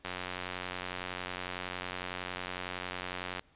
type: click train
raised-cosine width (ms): 0.3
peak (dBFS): -20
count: 305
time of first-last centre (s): 0.05-3.394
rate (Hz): 90.9
effects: pink hiss -65 dBFS RMS until 3.55 s + resampled to 8000 Hz

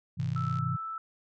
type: chord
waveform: sine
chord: Ab augmented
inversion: none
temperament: just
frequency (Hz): 103.83 / 129.78 / 162.23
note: Ab2 / C3 / E3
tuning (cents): 0 / -14 / -27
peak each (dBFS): -35 / -31 / -33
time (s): 0.17-0.77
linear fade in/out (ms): 20
type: click train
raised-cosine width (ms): 0.2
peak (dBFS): -32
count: 27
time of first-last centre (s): 0.2-0.586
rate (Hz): 67.3
type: tone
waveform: sine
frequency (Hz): 1318.5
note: E6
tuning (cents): 0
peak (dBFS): -34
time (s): 0.36-0.98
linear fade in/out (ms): 2
effects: none

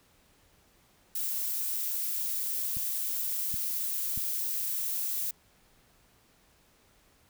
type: noise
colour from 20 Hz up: violet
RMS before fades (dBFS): -32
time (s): 1.15-5.31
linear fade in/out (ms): 5
type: clicks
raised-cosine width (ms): 5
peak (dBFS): -28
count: 3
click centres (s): 2.769 / 3.542 / 4.176
effects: pink hiss -64 dBFS RMS until 7.29 s

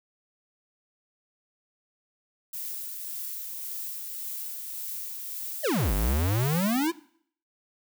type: noise with tremolo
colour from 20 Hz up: violet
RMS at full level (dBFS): -35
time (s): 2.53-6.87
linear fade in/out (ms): 5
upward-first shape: sine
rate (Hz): 1.8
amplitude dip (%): 25
type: exponential two-way sweep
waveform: square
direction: down then up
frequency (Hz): 670 to 46.51 to 349.5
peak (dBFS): -24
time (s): 5.63-6.92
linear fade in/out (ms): 20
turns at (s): 5.93
effects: noise-tail reverb RT60 0.6 s tail -19 dB re dry

